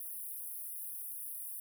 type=high-pass noise; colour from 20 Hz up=pink; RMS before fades=-43 dBFS; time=0-1.6 s; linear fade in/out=2 ms; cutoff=9700 Hz; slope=96 dB/octave; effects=none